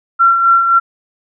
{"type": "tone with tremolo", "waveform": "sine", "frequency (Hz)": 1363, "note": "F6", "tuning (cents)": -43, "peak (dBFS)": -5, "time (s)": [0.19, 0.8], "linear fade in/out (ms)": 20, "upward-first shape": "sine", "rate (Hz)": 3.8, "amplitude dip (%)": 50, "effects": []}